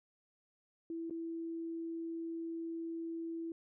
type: tone with dropouts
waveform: sine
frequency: 330.7 Hz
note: E4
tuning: 6 cents sharp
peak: -38 dBFS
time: 0.9-3.52 s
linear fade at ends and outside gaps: 2 ms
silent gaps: 1.098-1.108 s
effects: none